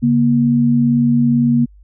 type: tone pair together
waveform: sine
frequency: 139.93 / 237.8 Hz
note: C#3 / A#3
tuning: +17 / +35 cents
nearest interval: major sixth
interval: 918 cents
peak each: -17 / -11 dBFS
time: 0.02-1.66 s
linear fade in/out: 20 ms
effects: added 50 Hz sine -41 dBFS peak until 1.83 s